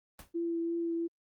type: noise with exponential decay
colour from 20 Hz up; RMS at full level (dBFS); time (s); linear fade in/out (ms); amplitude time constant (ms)
pink; -43; 0.19-0.33; 2; 30
type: tone with vibrato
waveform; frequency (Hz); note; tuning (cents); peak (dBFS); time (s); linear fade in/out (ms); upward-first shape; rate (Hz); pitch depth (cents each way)
sine; 336.1; E4; +34; -30; 0.34-1.08; 20; triangle; 2.9; 16
effects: Opus 24 kbps